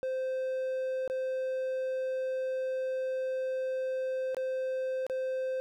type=tone with dropouts; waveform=triangle; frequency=520 Hz; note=C5; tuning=11 cents flat; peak=-28 dBFS; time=0.03-5.6 s; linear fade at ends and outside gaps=0 ms; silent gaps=1.077-1.099 / 4.346-4.368 / 5.066-5.098 s; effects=none